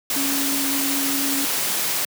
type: tone in noise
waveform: sine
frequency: 277.2 Hz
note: C#4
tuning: in tune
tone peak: -25 dBFS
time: 0.16-1.45 s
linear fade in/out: 2 ms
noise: white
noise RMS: -23 dBFS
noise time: 0.1-2.05 s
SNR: -5 dB
effects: high-pass 150 Hz 12 dB/octave